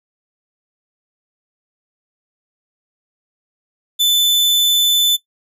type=tone; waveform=40% pulse; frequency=3512 Hz; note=A7; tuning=4 cents flat; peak=-10 dBFS; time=3.99-5.17 s; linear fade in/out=20 ms; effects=noise-tail reverb RT60 0.1 s tail -17 dB re dry